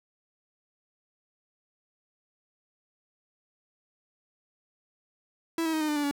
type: tone with pitch steps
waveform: 45% pulse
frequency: 329.6 / 321.7 / 314 / 306.5 / 299.1 / 291.9 / 285 Hz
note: E4 / E4 / D#4 / D#4 / D4 / D4 / C#4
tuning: 0 / -42 / +16 / -26 / +32 / -10 / +48 cents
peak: -26 dBFS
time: 5.58-6.112 s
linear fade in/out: 2 ms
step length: 76 ms
effects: none